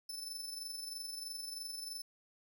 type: tone with amplitude modulation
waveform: sawtooth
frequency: 5274 Hz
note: E8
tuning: in tune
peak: -37 dBFS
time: 0.09-2.02 s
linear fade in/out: 5 ms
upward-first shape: sine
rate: 23.1 Hz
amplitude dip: 50%
effects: none